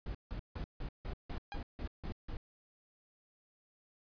brown noise bursts, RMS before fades -40 dBFS, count 10, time 0.06-2.37 s, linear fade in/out 2 ms, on 87 ms, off 160 ms
sawtooth tone with exponential decay, 811 Hz, G#5, 41 cents flat, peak -35 dBFS, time 1.52-1.63 s, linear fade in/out 0 ms, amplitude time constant 23 ms
effects resampled to 11025 Hz

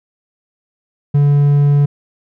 triangle tone, 143.8 Hz, D3, 36 cents flat, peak -6 dBFS, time 1.14-1.86 s, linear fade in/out 10 ms, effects none

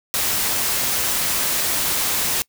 white noise, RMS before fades -21 dBFS, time 0.14-2.42 s, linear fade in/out 0 ms, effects noise-tail reverb RT60 0.1 s tail -24 dB re dry

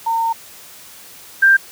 sine tone pair in turn, 912 / 1582.6 Hz, A#5 / G6, -38 / +16 cents, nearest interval minor seventh, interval 954 cents, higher second, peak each -15 / -7 dBFS, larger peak second, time 0.06-0.33 / 1.42-1.57 s, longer first, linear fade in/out 10 ms, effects white hiss -40 dBFS RMS until 1.71 s + high-pass 60 Hz 12 dB/octave

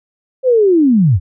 sine linear sweep, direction down, 532 to 74.8 Hz, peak -7 dBFS, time 0.43-1.2 s, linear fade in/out 50 ms, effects none

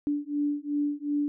sine beating tone pair, 290 / 292.7 Hz, D4 / D4, -22 / -6 cents, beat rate 2.7 Hz, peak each -29 / -29 dBFS, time 0.07-1.28 s, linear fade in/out 0 ms, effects none

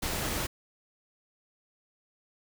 pink noise, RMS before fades -32 dBFS, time 0.02-0.47 s, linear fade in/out 10 ms, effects none

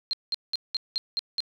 sine tone bursts, 4186 Hz, C8, in tune, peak -24 dBFS, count 7, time 0.11-1.404 s, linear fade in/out 0 ms, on 22 ms, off 190 ms, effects none

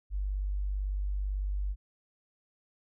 sine tone, 49 Hz, G1, in tune, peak -29 dBFS, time 0.1-1.76 s, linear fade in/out 50 ms, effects none

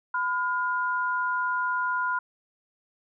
sine tone pair together, 1004 / 1419.9 Hz, B5 / F6, +28 / +28 cents, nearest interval tritone, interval 600 cents, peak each -27 dBFS, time 0.14-2.19 s, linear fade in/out 5 ms, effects none

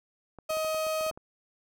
clicks, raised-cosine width 1 ms, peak -31 dBFS, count 10, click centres 0.387 / 0.506 / 0.57 / 0.647 / 0.746 / 0.867 / 1.01 / 1.065 / 1.112 / 1.175 s
35% pulse tone, 630 Hz, D#5, 21 cents sharp, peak -26 dBFS, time 0.49-1.11 s, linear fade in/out 10 ms
effects none

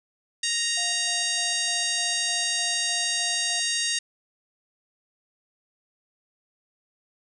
harmonic tone, 933 Hz, A#5, 1 cent sharp, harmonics 2 / 3 / 4 / 5 / 6 / 7 / 8 / 9 / 10, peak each -32 / -32 / -30 / -31 / -34 / -31 / -38 / -34 / -37 dBFS, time 0.43-3.99 s, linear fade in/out 5 ms
sine tone with tremolo, 703 Hz, F5, 11 cents sharp, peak -36 dBFS, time 0.77-3.6 s, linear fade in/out 5 ms, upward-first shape square, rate 3.3 Hz, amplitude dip 50%
effects none

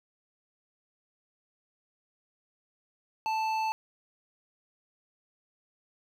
triangle tone with hard clipping, 880 Hz, A5, in tune, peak -29 dBFS, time 3.26-3.72 s, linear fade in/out 0 ms, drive 14 dB, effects none

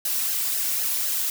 blue noise with flanger, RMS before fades -25 dBFS, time 0.05-1.3 s, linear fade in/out 2 ms, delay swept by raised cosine 0.84 to 2.44 ms, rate 3.9 Hz, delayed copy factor -0.7, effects none

